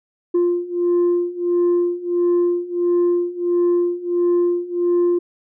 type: beating tone pair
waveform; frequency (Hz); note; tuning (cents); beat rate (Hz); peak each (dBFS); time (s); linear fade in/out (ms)
sine; 349.2 / 350.7; F4 / F4; 0 / +7; 1.5; -18 / -16; 0.34-5.19; 10
effects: tanh soft clip ceiling -12 dBFS